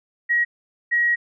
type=tone pair in turn; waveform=sine; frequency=1901 / 1901 Hz; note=A#6 / A#6; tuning=+33 / +33 cents; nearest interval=unison; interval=0 cents; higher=neither; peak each=-16 dBFS; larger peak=neither; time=0.29-0.45 / 0.91-1.16 s; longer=second; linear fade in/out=20 ms; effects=none